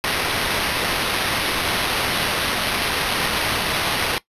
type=noise with sample-and-hold; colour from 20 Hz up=white; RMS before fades=-22 dBFS; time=0.04-4.18 s; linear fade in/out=0 ms; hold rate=7350 Hz; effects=noise-tail reverb RT60 0.1 s tail -18 dB re dry + resampled to 32000 Hz